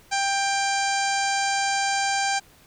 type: harmonic tone with a mistuned harmonic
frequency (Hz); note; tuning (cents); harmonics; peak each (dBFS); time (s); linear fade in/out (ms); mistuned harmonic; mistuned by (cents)
790; G5; +13; 1 / 2 / 3 / 4 / 5 / 6 / 7 / 8 / 9 / 10; -24 / -28 / -31 / -36 / -37 / -33 / -37 / -34 / -35 / -39; 0.11-2.4; 20; 10; +48
effects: pink hiss -54 dBFS RMS until 2.66 s